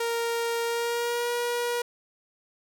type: tone with pitch glide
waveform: sawtooth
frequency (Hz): 465.6 to 479.8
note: A#4 to A#4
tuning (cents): -2 to +50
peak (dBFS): -22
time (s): 0-1.82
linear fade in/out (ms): 5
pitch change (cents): +52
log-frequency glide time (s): 0.64-1.31
effects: none